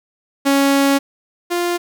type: tone pair in turn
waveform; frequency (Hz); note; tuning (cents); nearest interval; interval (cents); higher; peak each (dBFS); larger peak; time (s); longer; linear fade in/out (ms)
sawtooth; 277.2 / 349.3; C#4 / F4; 0 / 0; major third; 400; second; -8 / -13; first; 0.45-0.99 / 1.5-1.78; first; 20
effects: none